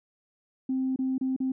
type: tone with dropouts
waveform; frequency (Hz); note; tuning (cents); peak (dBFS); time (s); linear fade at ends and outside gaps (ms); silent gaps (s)
sine; 261.7; C4; 0; -24; 0.69-1.52; 5; 0.961-0.989 / 1.181-1.211 / 1.364-1.402
effects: tanh soft clip ceiling -20 dBFS